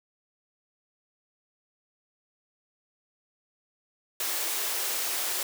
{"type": "high-pass noise", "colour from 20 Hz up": "white", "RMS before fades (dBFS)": -30, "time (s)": [4.2, 5.43], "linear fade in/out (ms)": 2, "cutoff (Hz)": 310, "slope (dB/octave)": 48, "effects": []}